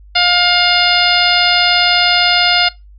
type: harmonic tone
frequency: 709 Hz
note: F5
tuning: 26 cents sharp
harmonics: 1 / 2 / 3 / 4 / 5 / 6 / 7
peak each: -17 / -17 / -17 / -17 / -17 / -17 / -17 dBFS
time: 0.15-2.69 s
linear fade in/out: 10 ms
effects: noise-tail reverb RT60 0.2 s tail -21 dB re dry + added 50 Hz sine -37 dBFS peak until 2.98 s